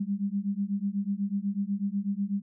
sine beating tone pair, 196 / 204.1 Hz, G3 / G#3, 0 / -30 cents, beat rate 8.1 Hz, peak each -30 dBFS, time 0-2.42 s, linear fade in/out 10 ms, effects none

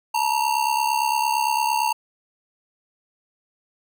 square ring-modulated tone, 914 Hz, A#5, 34 cents flat, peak -17 dBFS, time 0.14-1.93 s, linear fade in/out 10 ms, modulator 34.4 Hz, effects none

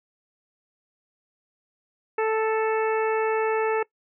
harmonic tone, 440 Hz, A4, in tune, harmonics 1 / 2 / 3 / 4 / 5 / 6, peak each -22 / -28 / -32 / -34 / -36 / -38 dBFS, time 2.18-3.83 s, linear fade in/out 5 ms, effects noise-tail reverb RT60 0.1 s tail -22 dB re dry

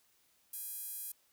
sawtooth tone with high-pass filter, 820 Hz, G#5, 22 cents flat, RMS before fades -43 dBFS, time 0.53-1.12 s, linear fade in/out 5 ms, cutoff 11000 Hz, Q 1.8, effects white hiss -71 dBFS RMS until 1.32 s

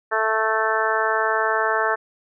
harmonic tone, 220 Hz, A3, in tune, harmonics 2 / 3 / 4 / 5 / 6 / 7 / 8, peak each -26 / -26 / -26 / -26 / -26 / -26 / -26 dBFS, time 0.11-1.96 s, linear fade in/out 20 ms, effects none

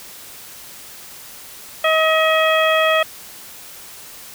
harmonic tone with a mistuned harmonic, 635 Hz, D#5, 35 cents sharp, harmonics 1 / 2 / 3 / 4 / 5, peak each -16 / -19 / -21 / -22 / -23 dBFS, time 1.84-3.03 s, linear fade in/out 5 ms, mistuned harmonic 5, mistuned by +50 cents, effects white hiss -38 dBFS RMS until 4.34 s

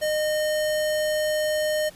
sine tone with sample-and-hold, 612 Hz, D#5, 29 cents flat, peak -21 dBFS, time 0.01-1.9 s, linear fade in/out 20 ms, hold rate 2450 Hz, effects pink hiss -49 dBFS RMS until 1.95 s + resampled to 32000 Hz

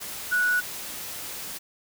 sine tone in noise, 1471 Hz, F#6, 11 cents flat, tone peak -20 dBFS, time 0.31-0.61 s, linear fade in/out 20 ms, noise white, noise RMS -36 dBFS, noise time 0-1.59 s, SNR +13 dB, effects none

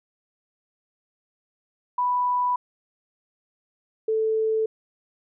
sine tone pair in turn, 987.8 / 440 Hz, B5 / A4, 0 / 0 cents, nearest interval octave + major second, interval 1400 cents, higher first, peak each -20 dBFS, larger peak neither, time 1.98-2.56 / 4.08-4.66 s, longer neither, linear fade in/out 5 ms, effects none

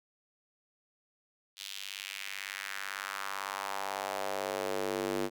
square tone with high-pass filter sweep, 49 Hz, G1, in tune, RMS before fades -37 dBFS, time 1.56-5.3 s, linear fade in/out 50 ms, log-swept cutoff 3600 to 320 Hz, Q 2.1, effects none

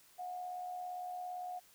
sine tone with amplitude modulation, 724 Hz, F#5, 38 cents flat, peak -38 dBFS, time 0.18-1.6 s, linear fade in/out 20 ms, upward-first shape sine, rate 77.6 Hz, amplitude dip 40%, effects white hiss -64 dBFS RMS until 1.74 s

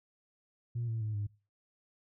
sine tone with pitch steps, 118.4 / 113.05 / 107.95 / 103.07 Hz, A#2 / A2 / A2 / G#2, +27 / +47 / -33 / -13 cents, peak -31 dBFS, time 0.75-1.27 s, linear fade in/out 10 ms, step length 130 ms, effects noise-tail reverb RT60 0.3 s tail -21 dB re dry + tanh soft clip ceiling -29 dBFS

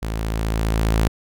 sawtooth tone with level ramp, 54.8 Hz, A1, 6 cents flat, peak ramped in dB -20 to -11 dBFS, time 0.02-1.08 s, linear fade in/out 10 ms, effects none

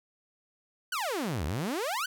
sawtooth exponential two-way sweep, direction down then up, 1568 to 68.6 to 1568 Hz, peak -26 dBFS, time 0.92-2.06 s, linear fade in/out 5 ms, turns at 1.45 s, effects none

